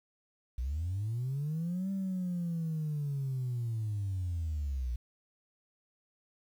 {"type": "linear two-way sweep", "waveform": "sine", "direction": "up then down", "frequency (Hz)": [57.9, 196, 57.9], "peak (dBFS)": -30, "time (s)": [0.58, 4.96], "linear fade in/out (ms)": 5, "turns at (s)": 1.91, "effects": ["tanh soft clip ceiling -28 dBFS", "10-bit"]}